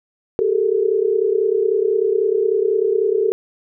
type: tone cluster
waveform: sine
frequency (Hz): 384.9 / 421.1 / 451.1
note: G4 / G#4 / A4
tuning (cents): -32 / +24 / +43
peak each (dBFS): -19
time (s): 0.39-3.32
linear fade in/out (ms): 0
effects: none